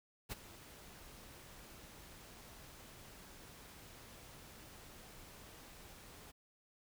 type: noise with ADSR envelope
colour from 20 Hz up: pink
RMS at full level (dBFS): -41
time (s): 0.29-6.32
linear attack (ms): 31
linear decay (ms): 20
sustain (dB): -15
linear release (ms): 19
effects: none